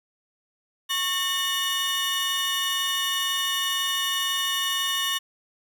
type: tone cluster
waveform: 40% pulse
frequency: 1102 / 1814 / 2928 / 3606 Hz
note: C#6 / A#6 / F#7 / A7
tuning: -11 / -48 / -19 / +42 cents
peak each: -31 / -31 / -26 / -29 dBFS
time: 0.89-5.19 s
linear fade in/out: 20 ms
effects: none